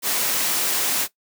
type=noise; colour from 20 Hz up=white; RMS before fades=-22 dBFS; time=0.02-1.08 s; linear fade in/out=50 ms; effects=noise-tail reverb RT60 0.1 s tail -17 dB re dry + high-pass 200 Hz 12 dB/octave